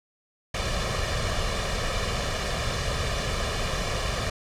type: noise with comb filter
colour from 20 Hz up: pink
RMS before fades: -27 dBFS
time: 0.54-4.3 s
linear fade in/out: 5 ms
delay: 1.7 ms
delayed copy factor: +0.65
effects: low-pass 6000 Hz 12 dB/octave